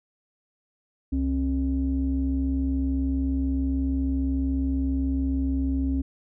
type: tone pair together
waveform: sine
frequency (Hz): 67.3 / 268.8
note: C2 / C4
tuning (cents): +49 / +47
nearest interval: 2 octaves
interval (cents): 2398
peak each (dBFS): -24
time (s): 1.12-6.02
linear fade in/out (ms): 10
effects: tanh soft clip ceiling -16 dBFS